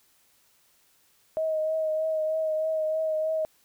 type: tone with vibrato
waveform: sine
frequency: 630 Hz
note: D#5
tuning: 21 cents sharp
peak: -24 dBFS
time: 1.37-3.45 s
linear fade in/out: 0 ms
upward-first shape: triangle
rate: 3.2 Hz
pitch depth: 26 cents each way
effects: white hiss -64 dBFS RMS until 3.64 s